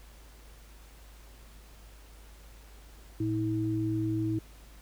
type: tone pair together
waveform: sine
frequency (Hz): 113.46 / 321.3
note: A#2 / E4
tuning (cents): -46 / -44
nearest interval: octave + tritone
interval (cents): 1802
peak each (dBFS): -31 / -29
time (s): 3.2-4.39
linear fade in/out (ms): 5
effects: added 52 Hz sine -50 dBFS peak until 4.81 s + pink hiss -57 dBFS RMS until 4.81 s